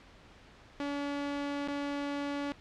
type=tone with dropouts; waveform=sawtooth; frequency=285.2 Hz; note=C#4; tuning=49 cents sharp; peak=-29 dBFS; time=0.8-2.52 s; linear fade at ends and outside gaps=0 ms; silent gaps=1.675-1.683 s; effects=pink hiss -56 dBFS RMS until 2.6 s + low-pass 4000 Hz 12 dB/octave